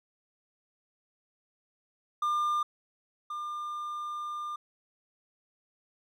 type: tone pair in turn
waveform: triangle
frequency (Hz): 1200 / 1200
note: D6 / D6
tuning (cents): +37 / +37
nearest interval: unison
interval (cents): 0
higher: neither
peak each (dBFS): -24 / -32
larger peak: first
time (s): 2.22-2.63 / 3.3-4.56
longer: second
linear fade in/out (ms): 5
effects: none